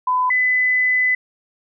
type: tone pair in turn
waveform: sine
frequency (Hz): 1006 / 2007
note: B5 / B6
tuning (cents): +32 / +27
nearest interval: octave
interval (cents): 1195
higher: second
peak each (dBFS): -15 / -14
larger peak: second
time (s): 0.07-0.3 / 0.3-1.15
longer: second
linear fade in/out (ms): 5
effects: none